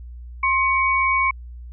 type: tone pair together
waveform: sine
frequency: 1061 / 2248 Hz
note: C6 / C#7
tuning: +24 / +24 cents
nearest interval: octave + minor second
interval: 1300 cents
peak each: -19 dBFS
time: 0.43-1.31 s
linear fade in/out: 5 ms
effects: added 60 Hz sine -34 dBFS peak until 1.72 s